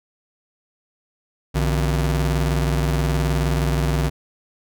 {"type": "ring-modulated tone", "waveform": "40% pulse", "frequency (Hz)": 105.4, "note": "G#2", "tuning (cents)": 26, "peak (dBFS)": -14, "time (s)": [1.54, 4.1], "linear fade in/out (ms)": 20, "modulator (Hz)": 43.2, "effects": []}